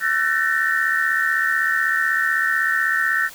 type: tone cluster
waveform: sine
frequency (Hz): 1345 / 1514 / 1782 / 1858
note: E6 / F#6 / A6 / A#6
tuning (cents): +34 / +39 / +22 / -6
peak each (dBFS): -26 / -22 / -21 / -23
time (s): 0-3.3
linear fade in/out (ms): 50
effects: white hiss -41 dBFS RMS until 3.34 s